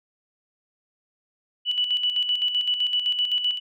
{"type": "tone with tremolo", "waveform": "sine", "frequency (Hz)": 2960, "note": "F#7", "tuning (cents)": 0, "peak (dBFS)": -19, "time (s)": [1.65, 3.6], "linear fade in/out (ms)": 50, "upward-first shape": "square", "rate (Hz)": 7.8, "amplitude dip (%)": 55, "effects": []}